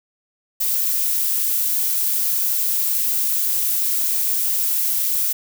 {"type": "noise", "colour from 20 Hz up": "violet", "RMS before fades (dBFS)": -20, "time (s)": [0.6, 5.33], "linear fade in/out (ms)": 10, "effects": []}